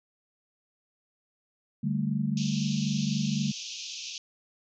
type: chord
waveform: sine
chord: D suspended fourth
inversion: none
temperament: equal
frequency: 146.83 / 196 / 220 Hz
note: D3 / G3 / A3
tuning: 0 / 0 / 0 cents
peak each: -30 dBFS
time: 1.83-3.52 s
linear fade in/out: 10 ms
type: band-pass noise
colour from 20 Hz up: white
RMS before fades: -39 dBFS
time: 2.37-4.18 s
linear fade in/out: 2 ms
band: 2500 to 6600 Hz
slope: 96 dB/octave
effects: none